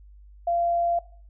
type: tone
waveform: sine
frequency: 688 Hz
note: F5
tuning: 26 cents flat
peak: -21 dBFS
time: 0.47-0.99 s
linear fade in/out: 5 ms
effects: noise-tail reverb RT60 0.5 s tail -18 dB re dry + added 50 Hz sine -46 dBFS peak until 1.29 s